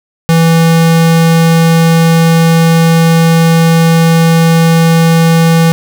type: tone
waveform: square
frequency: 164.81 Hz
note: E3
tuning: in tune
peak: -5 dBFS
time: 0.29-5.72 s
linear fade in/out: 0 ms
effects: none